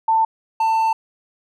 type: tone pair in turn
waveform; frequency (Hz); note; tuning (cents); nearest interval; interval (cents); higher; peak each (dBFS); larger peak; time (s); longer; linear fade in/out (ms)
sine / triangle; 892 / 892; A5 / A5; +23 / +23; unison; 0; neither; -13; neither; 0.08-0.25 / 0.6-0.93; second; 5
effects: none